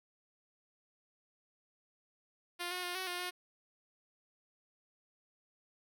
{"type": "tone with pitch steps", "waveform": "5% pulse", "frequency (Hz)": [351, 361.8, 354.8, 374.3, 355, 359.4], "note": ["F4", "F#4", "F4", "F#4", "F4", "F4"], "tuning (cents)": [9, -39, 27, 20, 28, 50], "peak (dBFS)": -26, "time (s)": [2.59, 3.31], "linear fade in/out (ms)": 20, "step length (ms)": 120, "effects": []}